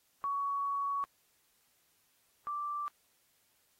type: tone pair in turn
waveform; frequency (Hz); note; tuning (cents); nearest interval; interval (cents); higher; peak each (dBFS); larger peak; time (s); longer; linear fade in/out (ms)
sine; 1122 / 1172.7; C#6 / D6; +21 / -3; minor second; 76; second; -31 / -34; first; 0.24-1.04 / 2.47-2.88; first; 0
effects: white hiss -72 dBFS RMS until 3.79 s + AAC 48 kbps